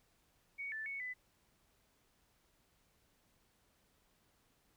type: tone with pitch steps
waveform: sine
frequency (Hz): 2236 / 1759 / 2215 / 2002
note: C#7 / A6 / C#7 / B6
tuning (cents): +14 / -1 / -2 / +23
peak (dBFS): -40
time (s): 0.58-1.14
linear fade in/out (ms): 20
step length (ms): 140
effects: pink hiss -74 dBFS RMS until 4.76 s